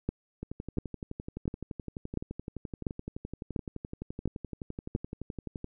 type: two click trains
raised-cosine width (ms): 3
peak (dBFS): -16 / -24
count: 8 / 62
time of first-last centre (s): 0.09-4.951 / 0.43-5.644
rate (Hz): 1.44 / 11.7
effects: none